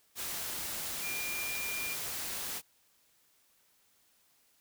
sine tone in noise, 2400 Hz, D7, 37 cents sharp, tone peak -37 dBFS, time 1.01-1.97 s, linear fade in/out 50 ms, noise white, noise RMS -38 dBFS, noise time 0.15-2.62 s, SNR -2 dB, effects white hiss -69 dBFS RMS until 4.6 s

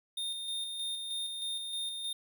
square tone with tremolo, 3649 Hz, A#7, 38 cents flat, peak -34 dBFS, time 0.17-2.13 s, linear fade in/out 5 ms, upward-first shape square, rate 3.2 Hz, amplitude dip 35%, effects none

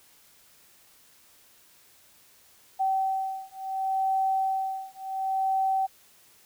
sine beating tone pair, 768 / 768.7 Hz, G5 / G5, -36 / -34 cents, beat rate 0.7 Hz, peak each -28 dBFS, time 2.79-5.87 s, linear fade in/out 20 ms, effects white hiss -58 dBFS RMS until 6.45 s

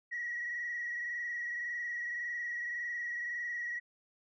sine tone with frequency modulation, 1917 Hz, A#6, 48 cents sharp, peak -34 dBFS, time 0.11-3.8 s, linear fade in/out 20 ms, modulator 21.8 Hz, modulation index 1.9, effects tanh soft clip ceiling -30 dBFS

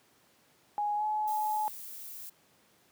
sine tone with pitch glide, 830.6 to 852.5 Hz, G#5 to G#5, 0 to +45 cents, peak -28 dBFS, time 0.78-1.68 s, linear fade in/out 0 ms, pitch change +45 cents, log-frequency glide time 0.96-1.04 s
violet noise, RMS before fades -44 dBFS, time 1.27-2.3 s, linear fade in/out 10 ms
effects pink hiss -65 dBFS RMS until 2.91 s + high-pass 150 Hz 12 dB/octave

